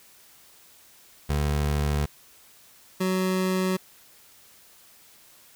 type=tone pair in turn; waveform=25% pulse; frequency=73.42 / 186.4 Hz; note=D2 / F#3; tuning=0 / +13 cents; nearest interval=octave + major third; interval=1613 cents; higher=second; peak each=-19 dBFS; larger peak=neither; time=1.29-2.06 / 3-3.77 s; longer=neither; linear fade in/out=10 ms; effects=white hiss -54 dBFS RMS until 5.55 s